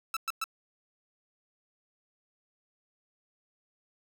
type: tone bursts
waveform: sawtooth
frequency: 1318.5 Hz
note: E6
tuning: in tune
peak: -26 dBFS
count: 3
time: 0.14-0.441 s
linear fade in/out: 2 ms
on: 27 ms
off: 110 ms
effects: none